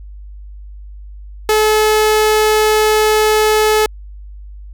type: tone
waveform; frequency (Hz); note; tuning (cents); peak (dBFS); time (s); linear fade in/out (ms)
sawtooth; 430; A4; -40; -6; 1.49-3.86; 2
effects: added 50 Hz sine -30 dBFS peak until 4.73 s